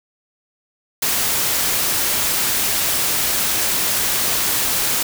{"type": "noise", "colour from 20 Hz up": "white", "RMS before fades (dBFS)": -19, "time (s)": [1.02, 5.03], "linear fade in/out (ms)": 5, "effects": []}